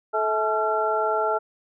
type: tone cluster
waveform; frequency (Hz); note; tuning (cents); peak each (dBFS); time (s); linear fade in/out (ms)
sine; 433.9 / 649 / 861 / 1364; A4 / E5 / A5 / F6; -24 / -27 / -38 / -41; -26; 0.13-1.39; 20
effects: none